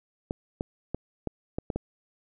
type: clicks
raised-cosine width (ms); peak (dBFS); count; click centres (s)
2; -16; 7; 0.309 / 0.609 / 0.946 / 1.273 / 1.585 / 1.702 / 1.76
effects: none